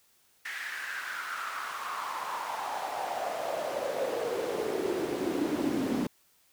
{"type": "noise with high-pass filter sweep", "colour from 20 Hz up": "brown", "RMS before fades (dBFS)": -33, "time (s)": [0.45, 6.07], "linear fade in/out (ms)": 5, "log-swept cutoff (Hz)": [1900, 250], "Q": 4.8, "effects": ["white hiss -66 dBFS RMS until 6.52 s"]}